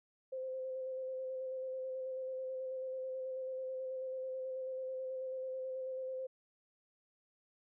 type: tone with vibrato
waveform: sine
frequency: 520 Hz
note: C5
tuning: 11 cents flat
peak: -38 dBFS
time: 0.32-6.27 s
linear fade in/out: 10 ms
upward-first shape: square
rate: 9.2 Hz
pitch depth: 14 cents each way
effects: none

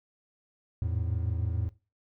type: tone cluster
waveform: triangle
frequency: 83.5 / 103 / 109.4 Hz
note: E2 / G#2 / A2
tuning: +23 / -14 / -9 cents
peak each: -28 / -37 / -30 dBFS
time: 0.82-1.69 s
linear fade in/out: 0 ms
effects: noise-tail reverb RT60 0.3 s tail -18 dB re dry

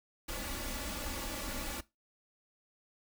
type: noise with comb filter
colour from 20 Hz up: pink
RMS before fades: -39 dBFS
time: 0.28-1.81 s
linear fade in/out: 10 ms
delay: 3.5 ms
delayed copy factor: +0.95
effects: noise-tail reverb RT60 0.2 s tail -18 dB re dry

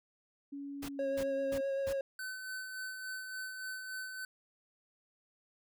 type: tone with pitch glide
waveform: sine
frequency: 281.3 to 272.8 Hz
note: C#4 to C#4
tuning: +26 to -28 cents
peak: -40 dBFS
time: 0.52-1.61 s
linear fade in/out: 10 ms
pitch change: -54 cents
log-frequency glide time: 0.86-1.13 s
type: noise bursts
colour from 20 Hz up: pink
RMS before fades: -44 dBFS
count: 4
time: 0.82-1.932 s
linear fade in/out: 10 ms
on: 68 ms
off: 280 ms
type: tone with vibrato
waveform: triangle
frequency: 546 Hz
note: C#5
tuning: 26 cents flat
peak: -30 dBFS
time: 0.99-2.01 s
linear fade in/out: 2 ms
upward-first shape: sine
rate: 7.7 Hz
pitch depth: 16 cents each way
type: tone with tremolo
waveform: square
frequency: 1519 Hz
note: F#6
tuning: 45 cents sharp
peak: -39 dBFS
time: 2.19-4.25 s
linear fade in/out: 2 ms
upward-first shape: sine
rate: 3.5 Hz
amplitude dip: 40%
effects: none

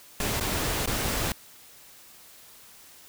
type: noise with dropouts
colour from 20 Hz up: pink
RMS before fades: -28 dBFS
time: 0.2-1.32 s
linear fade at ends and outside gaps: 2 ms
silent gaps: 0.399-0.408 / 0.86-0.874 s
effects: white hiss -51 dBFS RMS until 3.08 s

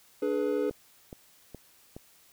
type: chord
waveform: triangle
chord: G# diminished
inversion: second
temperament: equal with one note detuned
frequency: 293.7 / 422.1 / 493.9 Hz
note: D4 / G#4 / B4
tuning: 0 / +28 / 0 cents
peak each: -30 / -27 / -29 dBFS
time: 0.22-0.7 s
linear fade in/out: 5 ms
type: click train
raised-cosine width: 2 ms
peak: -28 dBFS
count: 4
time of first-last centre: 0.71-1.965 s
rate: 2.39 Hz
effects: white hiss -60 dBFS RMS until 2.32 s

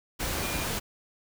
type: tone in noise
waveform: sine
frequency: 2414 Hz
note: D7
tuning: 47 cents sharp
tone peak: -38 dBFS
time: 0.41-0.65 s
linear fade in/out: 20 ms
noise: pink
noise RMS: -31 dBFS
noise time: 0.19-0.8 s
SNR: -10 dB
effects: none

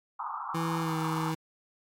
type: band-pass noise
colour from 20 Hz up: white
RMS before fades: -36 dBFS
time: 0.19-1.32 s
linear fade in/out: 10 ms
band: 800 to 1300 Hz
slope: 96 dB/octave
type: tone with pitch glide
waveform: 25% pulse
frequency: 164.81 to 160.03 Hz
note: E3 to D#3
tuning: 0 to +49 cents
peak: -26 dBFS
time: 0.54-1.35 s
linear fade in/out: 10 ms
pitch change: -51 cents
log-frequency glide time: 0.78-0.96 s
effects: AAC 64 kbps

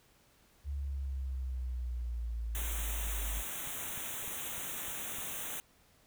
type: exponential sweep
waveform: sine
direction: down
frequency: 71.4 to 49.73 Hz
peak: -34 dBFS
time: 0.64-3.44 s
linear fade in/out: 50 ms
type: band-stop noise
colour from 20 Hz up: white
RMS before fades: -40 dBFS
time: 2.55-5.6 s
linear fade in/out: 0 ms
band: 3800 to 6000 Hz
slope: 96 dB/octave
type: click train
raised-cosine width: 5 ms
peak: -39 dBFS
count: 8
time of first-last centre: 3.07-5.185 s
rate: 3.31 Hz
effects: pink hiss -66 dBFS RMS until 6.06 s

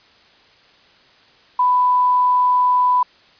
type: tone with quantisation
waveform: sine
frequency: 995 Hz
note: B5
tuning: 13 cents sharp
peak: -12 dBFS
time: 1.59-3.03 s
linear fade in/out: 5 ms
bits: 7
effects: white hiss -51 dBFS RMS until 3.39 s + resampled to 11025 Hz

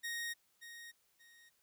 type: tone with echo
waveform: sawtooth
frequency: 1867 Hz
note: A#6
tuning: 2 cents sharp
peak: -35 dBFS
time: 0.03-0.34 s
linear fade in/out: 20 ms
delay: 580 ms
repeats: 2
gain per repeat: -11 dB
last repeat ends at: 1.5 s
effects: white hiss -75 dBFS RMS until 1.62 s

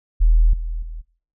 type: tone with level steps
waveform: sine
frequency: 40.29 Hz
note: E1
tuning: 39 cents flat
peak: -10 / -22 / -28 dBFS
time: 0.2-1.02 s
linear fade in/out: 20 ms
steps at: 0.53 / 0.82 s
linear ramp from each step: 5 ms
effects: noise-tail reverb RT60 0.5 s tail -22 dB re dry

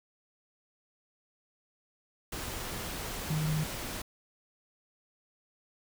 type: tone in noise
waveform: sine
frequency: 154.6 Hz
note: D#3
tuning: 11 cents flat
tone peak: -28 dBFS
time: 3.3-3.64 s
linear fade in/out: 5 ms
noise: pink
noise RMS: -38 dBFS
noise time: 2.32-4.02 s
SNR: +7 dB
effects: none

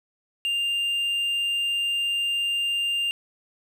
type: tone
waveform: triangle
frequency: 2797 Hz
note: F7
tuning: 2 cents sharp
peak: -21 dBFS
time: 0.45-3.11 s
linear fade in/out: 0 ms
effects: none

